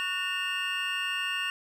triangle tone cluster, 1117 / 1470 / 1820 / 2620 / 2807 Hz, C#6 / F#6 / A#6 / E7 / F7, +13 / -12 / -42 / -11 / +8 cents, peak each -37 / -35 / -33 / -37 / -30 dBFS, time 0-1.5 s, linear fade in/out 0 ms, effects none

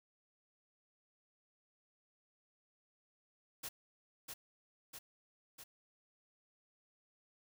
white noise with echo, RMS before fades -44 dBFS, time 3.63-3.69 s, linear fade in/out 10 ms, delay 650 ms, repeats 3, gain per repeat -3 dB, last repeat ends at 5.64 s, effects none

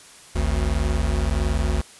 square tone pair together, 51.92 / 73.42 Hz, G#1 / D2, 0 / 0 cents, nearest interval tritone, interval 600 cents, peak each -23 dBFS, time 0.35-1.82 s, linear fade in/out 10 ms, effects white hiss -46 dBFS RMS until 1.99 s + resampled to 24000 Hz

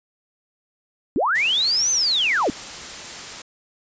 sine linear two-way sweep, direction up then down, 210 to 6270 to 210 Hz, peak -17 dBFS, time 1.16-2.5 s, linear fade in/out 0 ms, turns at 1.91 s
white noise, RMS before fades -34 dBFS, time 1.35-3.42 s, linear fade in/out 5 ms
effects resampled to 16000 Hz

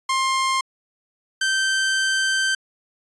sawtooth tone pair in turn, 1059 / 1555.2 Hz, C6 / G6, +21 / -14 cents, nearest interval perfect fifth, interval 665 cents, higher second, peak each -15 dBFS, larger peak neither, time 0.09-0.61 / 1.41-2.55 s, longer second, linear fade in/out 5 ms, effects resampled to 22050 Hz

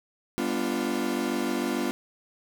40% pulse chord, G dominant seventh, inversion none, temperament equal with one note detuned, 200.2 / 246.9 / 293.7 / 349.2 Hz, G3 / B3 / D4 / F4, +37 / 0 / 0 / 0 cents, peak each -34 / -29 / -32 / -30 dBFS, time 0.38-1.91 s, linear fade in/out 0 ms, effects none

